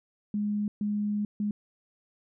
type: tone bursts at uneven times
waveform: sine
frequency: 207.7 Hz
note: G#3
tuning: in tune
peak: -26 dBFS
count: 3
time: 0.34-0.68 / 0.81-1.25 / 1.4-1.51 s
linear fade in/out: 2 ms
effects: none